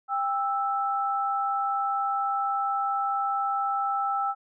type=tone pair together; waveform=sine; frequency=795 / 1319.3 Hz; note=G5 / E6; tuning=+24 / +1 cents; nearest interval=major sixth; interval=877 cents; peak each=-27 dBFS; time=0.08-4.35 s; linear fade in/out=50 ms; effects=none